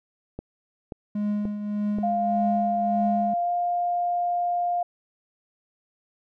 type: click train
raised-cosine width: 2 ms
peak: -20 dBFS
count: 4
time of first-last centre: 0.39-1.986 s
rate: 1.88 Hz
type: tone with tremolo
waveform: triangle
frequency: 207.7 Hz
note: G#3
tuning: in tune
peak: -20 dBFS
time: 1.15-3.34 s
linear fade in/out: 5 ms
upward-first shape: triangle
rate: 1.7 Hz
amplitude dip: 60%
type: tone with pitch glide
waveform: sine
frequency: 697 to 703.5 Hz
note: F5 to F5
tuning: -4 to +12 cents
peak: -22 dBFS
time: 2.03-4.83 s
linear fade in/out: 5 ms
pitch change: +16 cents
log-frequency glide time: 3.42-3.5 s
effects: none